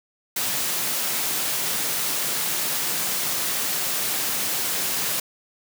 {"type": "high-pass noise", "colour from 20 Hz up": "white", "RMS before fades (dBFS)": -25, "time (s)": [0.36, 5.2], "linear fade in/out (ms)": 5, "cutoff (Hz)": 110, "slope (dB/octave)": 48, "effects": []}